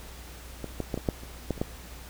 clicks, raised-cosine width 2 ms, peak -20 / -16 / -15 / -18 / -11 / -29 / -14 / -28 / -13 dBFS, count 9, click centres 0.643 / 0.803 / 0.942 / 0.976 / 1.088 / 1.235 / 1.507 / 1.578 / 1.615 s, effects added 60 Hz sine -44 dBFS peak until 2.09 s + pink hiss -47 dBFS RMS until 2.09 s

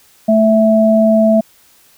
sine tone pair together, 220 / 657.8 Hz, A3 / E5, 0 / -4 cents, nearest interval octave + perfect fifth, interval 1896 cents, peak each -10 dBFS, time 0.28-1.41 s, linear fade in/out 10 ms, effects white hiss -49 dBFS RMS until 1.97 s

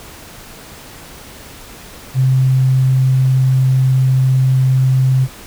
sine tone, 130.81 Hz, C3, in tune, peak -9 dBFS, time 2.14-5.28 s, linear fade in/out 50 ms, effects pink hiss -36 dBFS RMS until 5.46 s

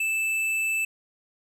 sine tone with tanh clipping, 2637 Hz, E7, in tune, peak -25 dBFS, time 0-0.85 s, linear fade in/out 5 ms, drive 12 dB, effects none

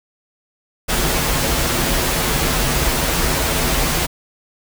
pink noise with comb filter, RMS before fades -18 dBFS, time 0.88-4.07 s, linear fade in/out 20 ms, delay 9.9 ms, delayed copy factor -0.6, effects none

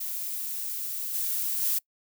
violet noise with level steps, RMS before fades -33 / -29 / -26 dBFS, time 0-1.79 s, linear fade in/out 10 ms, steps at 1.13 / 1.61 s, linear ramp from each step 20 ms, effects noise-tail reverb RT60 0.1 s tail -25 dB re dry

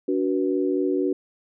sine tone cluster, 287.4 / 371.5 / 485.7 Hz, D4 / F#4 / B4, -37 / +7 / -29 cents, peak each -24 / -23 / -29 dBFS, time 0.08-1.13 s, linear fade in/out 5 ms, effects none

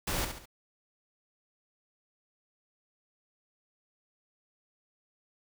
pink noise with echo, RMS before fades -32 dBFS, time 0.07-0.25 s, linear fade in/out 5 ms, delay 69 ms, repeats 3, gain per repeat -7 dB, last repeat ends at 0.457 s, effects none

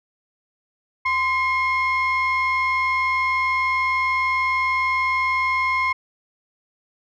sine tone pair together, 1036.6 / 2150 Hz, C6 / C7, -16 / +47 cents, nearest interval octave + minor second, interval 1263 cents, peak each -19 dBFS, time 1.05-5.93 s, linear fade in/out 10 ms, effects tanh soft clip ceiling -15 dBFS

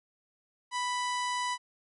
harmonic tone with a mistuned harmonic, 987.8 Hz, B5, in tune, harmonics 1 / 2 / 3 / 4 / 5 / 6 / 7 / 8 / 9 / 10, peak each -31 / -37 / -41 / -43 / -45 / -47 / -48 / -49 / -50 / -51 dBFS, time 0.71-1.58 s, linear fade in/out 50 ms, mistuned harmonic 3, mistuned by +16 cents, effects none

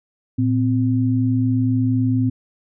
sine tone pair together, 113.6 / 257.7 Hz, A#2 / C4, -44 / -26 cents, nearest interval octave + major second, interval 1418 cents, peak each -18 dBFS, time 0.38-2.3 s, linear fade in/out 10 ms, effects none

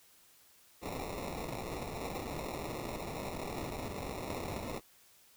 white noise with sample-and-hold, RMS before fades -40 dBFS, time 0.81-4.81 s, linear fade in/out 50 ms, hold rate 1575 Hz, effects white hiss -63 dBFS RMS until 5.36 s

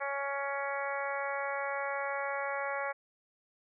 harmonic tone, 278.9 Hz, C#4, 11 cents sharp, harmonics 2 / 3 / 4 / 5 / 6 / 7 / 8, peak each -37 / -39 / -40 / -41 / -42 / -42 / -43 dBFS, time 0-2.93 s, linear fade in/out 20 ms, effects none

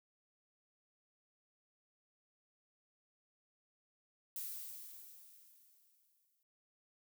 violet noise with exponential decay, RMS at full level -42 dBFS, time 4.36-6.43 s, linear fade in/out 1 ms, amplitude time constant 450 ms, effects none

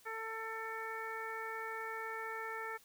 harmonic tone, 446.1 Hz, A4, 24 cents sharp, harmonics 1 / 2 / 3 / 4 / 5, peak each -46 / -46 / -45 / -45 / -49 dBFS, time 0.05-2.78 s, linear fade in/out 20 ms, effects white hiss -64 dBFS RMS until 2.84 s

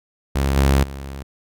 sawtooth tone with level steps, 68.4 Hz, C#2, 23 cents flat, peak -13 / -9 / -26 dBFS, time 0.35-1.23 s, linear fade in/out 10 ms, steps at 0.56 / 0.83 s, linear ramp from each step 10 ms, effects none

